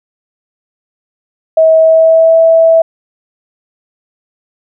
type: tone with pitch glide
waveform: sine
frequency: 642 to 654.7 Hz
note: E5 to E5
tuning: -46 to -12 cents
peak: -3 dBFS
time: 1.57-2.82 s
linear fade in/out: 5 ms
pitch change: +34 cents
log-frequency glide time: 1.76-2.38 s
effects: none